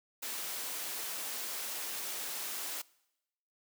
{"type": "high-pass noise", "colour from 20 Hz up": "white", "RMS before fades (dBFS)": -39, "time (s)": [0.22, 2.82], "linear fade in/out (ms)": 10, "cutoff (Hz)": 300, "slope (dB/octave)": 12, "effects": ["noise-tail reverb RT60 0.9 s tail -23 dB re dry"]}